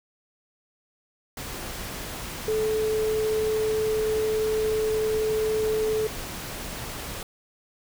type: tone in noise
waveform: sine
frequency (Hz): 434.3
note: A4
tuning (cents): -23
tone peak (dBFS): -22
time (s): 2.48-6.07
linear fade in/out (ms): 2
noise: pink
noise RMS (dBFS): -35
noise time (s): 1.37-7.23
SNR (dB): +10
effects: none